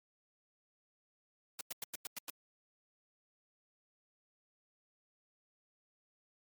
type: noise bursts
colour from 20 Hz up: white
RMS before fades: -41 dBFS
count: 7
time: 1.59-2.3 s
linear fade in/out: 2 ms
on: 20 ms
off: 95 ms
effects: high-pass 150 Hz 12 dB/octave + MP3 96 kbps